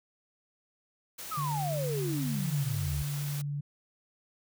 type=noise; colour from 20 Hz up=white; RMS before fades=-42 dBFS; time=1.18-3.42 s; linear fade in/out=10 ms
type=exponential sweep; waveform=sine; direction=down; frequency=1318.5 to 65.41 Hz; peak=-32 dBFS; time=1.31-3.03 s; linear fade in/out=10 ms
type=tone with pitch glide; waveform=sine; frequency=146.83 to 144.06 Hz; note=D3 to D3; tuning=0 to -33 cents; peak=-31 dBFS; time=1.37-3.61 s; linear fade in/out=10 ms; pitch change=-33 cents; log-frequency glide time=1.83-1.92 s
effects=none